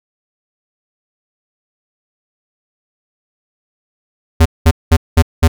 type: tone bursts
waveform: square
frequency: 81.5 Hz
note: E2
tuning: 19 cents flat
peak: -5 dBFS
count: 5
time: 4.4-5.48 s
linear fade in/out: 10 ms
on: 56 ms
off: 200 ms
effects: none